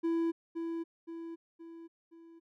triangle tone with echo, 332.1 Hz, E4, 13 cents sharp, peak -26 dBFS, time 0.03-0.32 s, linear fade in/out 20 ms, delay 520 ms, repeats 4, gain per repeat -6 dB, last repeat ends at 2.4 s, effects none

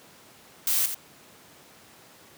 blue noise with echo, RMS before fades -24 dBFS, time 0.67-0.86 s, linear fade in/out 2 ms, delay 86 ms, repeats 1, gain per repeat -8 dB, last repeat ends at 0.946 s, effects pink hiss -52 dBFS RMS until 2.37 s + high-pass 150 Hz 12 dB/octave

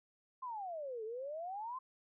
sine exponential two-way sweep, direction down then up, 1064 to 425.8 to 1064 Hz, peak -40 dBFS, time 0.42-1.79 s, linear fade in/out 10 ms, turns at 1.04 s, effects none

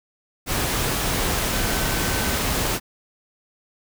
sine tone in noise, 1528 Hz, G6, 45 cents flat, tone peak -33 dBFS, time 1.51-2.39 s, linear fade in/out 50 ms, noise pink, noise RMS -23 dBFS, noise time 0.46-2.8 s, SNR -13 dB, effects none

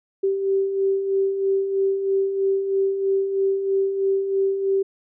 sine beating tone pair, 386.9 / 390 Hz, G4 / G4, -23 / -9 cents, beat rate 3.1 Hz, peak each -28 / -19 dBFS, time 0.23-4.83 s, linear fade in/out 10 ms, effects none

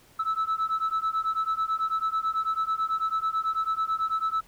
sine beating tone pair, 1304 / 1313.1 Hz, E6 / E6, -19 / -7 cents, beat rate 9.1 Hz, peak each -26 dBFS, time 0.19-4.41 s, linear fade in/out 10 ms, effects tanh soft clip ceiling -21 dBFS + pink hiss -57 dBFS RMS until 4.47 s

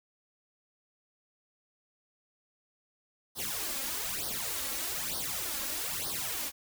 white noise with flanger, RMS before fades -35 dBFS, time 3.35-6.52 s, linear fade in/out 50 ms, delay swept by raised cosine 0.2 to 3.7 ms, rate 1.1 Hz, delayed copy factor +0.85, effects none

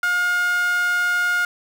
sawtooth tone with high-pass filter, 713 Hz, F5, 36 cents sharp, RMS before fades -20 dBFS, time 0.03-1.45 s, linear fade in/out 2 ms, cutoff 1400 Hz, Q 5.8, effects none

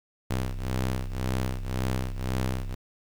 sawtooth ring-modulated tone, 64.1 Hz, C2, 35 cents flat, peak -20 dBFS, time 0.3-2.75 s, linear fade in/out 10 ms, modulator 33 Hz, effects 9-bit

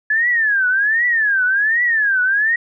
sine tone with vibrato, 1700 Hz, G#6, 40 cents sharp, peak -13 dBFS, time 0.1-2.56 s, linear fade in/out 5 ms, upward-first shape triangle, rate 1.3 Hz, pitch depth 260 cents each way, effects none

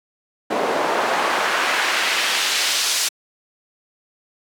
pink noise with band-pass filter sweep, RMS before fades -20 dBFS, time 0.5-3.09 s, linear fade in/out 10 ms, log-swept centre 510 to 6100 Hz, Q 0.88, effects high-pass 300 Hz 12 dB/octave

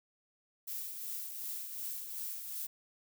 violet noise with tremolo, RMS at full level -39 dBFS, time 0.67-2.67 s, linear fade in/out 10 ms, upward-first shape triangle, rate 2.7 Hz, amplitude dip 50%, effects none

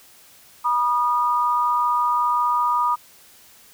sine tone pair together, 969 / 1223.7 Hz, B5 / D#6, -33 / -29 cents, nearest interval major third, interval 404 cents, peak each -20 dBFS, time 0.64-2.96 s, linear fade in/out 20 ms, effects white hiss -50 dBFS RMS until 3.73 s

